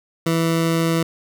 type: tone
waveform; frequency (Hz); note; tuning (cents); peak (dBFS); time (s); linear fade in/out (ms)
20% pulse; 164.81; E3; 0; -12; 0.26-1.03; 5
effects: none